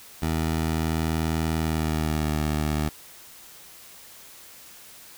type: tone with pitch glide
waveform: 15% pulse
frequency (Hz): 80.2 to 75.87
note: E2 to D#2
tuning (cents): -47 to -43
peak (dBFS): -17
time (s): 0.22-2.89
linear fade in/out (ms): 5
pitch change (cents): -96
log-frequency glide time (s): 1.56-2.41
effects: white hiss -47 dBFS RMS until 5.17 s